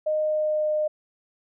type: tone with pitch glide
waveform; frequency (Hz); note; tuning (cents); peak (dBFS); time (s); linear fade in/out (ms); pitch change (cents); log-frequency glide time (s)
sine; 616 to 610; D#5 to D#5; -17 to -34; -21; 0.06-0.88; 10; -17; 0.2-0.71
effects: none